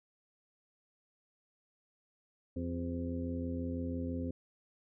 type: harmonic tone with a mistuned harmonic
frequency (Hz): 86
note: F2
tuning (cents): -26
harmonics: 1 / 2 / 3 / 4 / 5 / 6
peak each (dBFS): -39 / -45 / -37 / -51 / -48 / -45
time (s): 2.56-4.31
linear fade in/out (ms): 5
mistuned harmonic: 5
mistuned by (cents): -68
effects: none